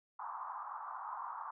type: band-pass noise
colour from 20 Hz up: pink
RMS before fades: -44 dBFS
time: 0.19-1.51 s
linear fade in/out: 5 ms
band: 880 to 1200 Hz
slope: 48 dB/octave
effects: none